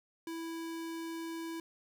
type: tone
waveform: square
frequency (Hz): 329.6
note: E4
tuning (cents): 0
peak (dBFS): -39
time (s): 0.27-1.6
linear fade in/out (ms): 2
effects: none